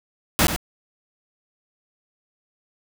pink noise with echo, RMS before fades -17 dBFS, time 0.39-0.47 s, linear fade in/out 0 ms, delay 92 ms, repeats 1, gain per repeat -9 dB, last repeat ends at 0.562 s, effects none

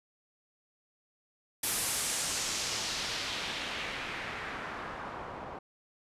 white noise with low-pass filter sweep, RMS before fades -36 dBFS, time 1.63-5.59 s, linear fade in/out 5 ms, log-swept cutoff 12000 to 840 Hz, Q 1.4, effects resampled to 32000 Hz

